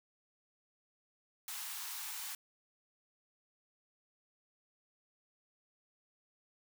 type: high-pass noise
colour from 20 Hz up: white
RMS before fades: -43 dBFS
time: 1.48-2.35 s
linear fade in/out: 2 ms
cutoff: 770 Hz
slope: 96 dB/octave
effects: none